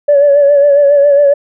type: tone with vibrato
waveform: sine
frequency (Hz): 571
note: D5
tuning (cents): -49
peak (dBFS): -3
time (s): 0.08-1.34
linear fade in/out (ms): 10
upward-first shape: sine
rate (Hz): 7.3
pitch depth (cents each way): 43
effects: tanh soft clip ceiling 0 dBFS